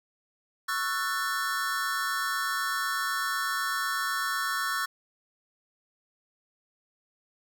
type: chord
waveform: square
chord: F# minor seventh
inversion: second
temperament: just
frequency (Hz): 1110 / 1332 / 1480 / 1776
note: C#6 / E6 / F#6 / A6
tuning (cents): +2 / +18 / 0 / +16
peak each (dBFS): -34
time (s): 0.68-4.86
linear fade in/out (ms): 10
effects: none